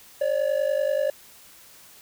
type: ring-modulated tone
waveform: triangle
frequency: 570 Hz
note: C#5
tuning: 48 cents sharp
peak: -16 dBFS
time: 0.21-1.1 s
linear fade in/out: 2 ms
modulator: 25.2 Hz
effects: white hiss -50 dBFS RMS until 2.01 s